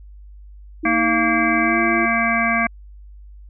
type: tone with pitch glide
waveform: sine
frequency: 316.2 to 335 Hz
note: D#4 to E4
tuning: +28 to +28 cents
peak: -21 dBFS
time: 0.83-2.06 s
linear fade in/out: 10 ms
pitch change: +100 cents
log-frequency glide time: 1.6-1.79 s
type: harmonic tone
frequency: 230 Hz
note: A#3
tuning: 23 cents flat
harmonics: 1 / 3 / 5 / 7 / 9 / 10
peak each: -23 / -23 / -23 / -23 / -23 / -23 dBFS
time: 0.85-2.67 s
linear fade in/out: 5 ms
effects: added 50 Hz sine -38 dBFS peak until 3.49 s

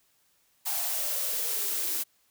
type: noise with high-pass filter sweep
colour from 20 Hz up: blue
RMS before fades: -30 dBFS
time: 0.65-2.04 s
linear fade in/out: 20 ms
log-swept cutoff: 790 to 310 Hz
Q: 7.9
effects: white hiss -68 dBFS RMS until 2.3 s

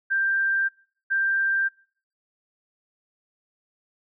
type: tone pair in turn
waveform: sine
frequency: 1579 / 1579 Hz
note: G6 / G6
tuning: +12 / +12 cents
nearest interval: unison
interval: 0 cents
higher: neither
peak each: -20 / -20 dBFS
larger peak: neither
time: 0.1-0.69 / 1.1-1.69 s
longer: neither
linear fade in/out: 20 ms
effects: noise-tail reverb RT60 0.5 s tail -24 dB re dry

